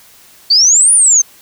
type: exponential two-way sweep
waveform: sine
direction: up then down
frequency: 4435 to 9810 to 6160 Hz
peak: -5 dBFS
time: 0.5-1.22 s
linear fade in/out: 10 ms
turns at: 0.93 s
effects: white hiss -43 dBFS RMS until 1.41 s